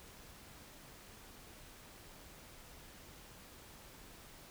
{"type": "silence", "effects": ["pink hiss -56 dBFS RMS until 4.5 s"]}